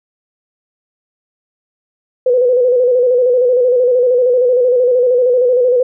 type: tone with vibrato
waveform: sine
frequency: 497.2 Hz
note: B4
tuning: 12 cents sharp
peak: -8 dBFS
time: 2.26-5.83 s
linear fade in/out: 5 ms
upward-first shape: square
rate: 13 Hz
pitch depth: 46 cents each way
effects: none